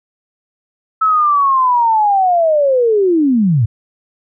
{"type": "linear sweep", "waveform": "sine", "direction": "down", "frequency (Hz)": [1310, 100.1], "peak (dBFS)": -9, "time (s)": [1.01, 3.66], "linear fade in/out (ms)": 10, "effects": []}